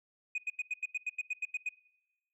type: tone bursts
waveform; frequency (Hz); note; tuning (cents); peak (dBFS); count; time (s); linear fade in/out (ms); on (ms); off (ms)
sine; 2489; D#7; 0; -29; 12; 0.35-1.69; 5; 31; 88
effects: noise-tail reverb RT60 1.0 s tail -23 dB re dry + tanh soft clip ceiling -30 dBFS